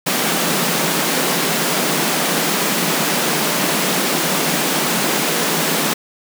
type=high-pass noise; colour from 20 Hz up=pink; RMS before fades=-18 dBFS; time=0.06-5.94 s; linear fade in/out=10 ms; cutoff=150 Hz; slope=96 dB/octave; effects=none